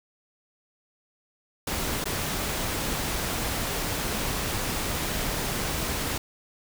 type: noise with dropouts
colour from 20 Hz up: pink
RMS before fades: -29 dBFS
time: 1.67-6.18 s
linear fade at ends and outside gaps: 5 ms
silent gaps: 2.042-2.055 s
effects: none